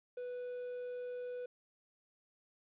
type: tone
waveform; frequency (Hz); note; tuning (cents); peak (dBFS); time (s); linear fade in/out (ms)
triangle; 493.9; B4; 0; -38; 0.17-1.46; 5
effects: resampled to 8000 Hz + 12-bit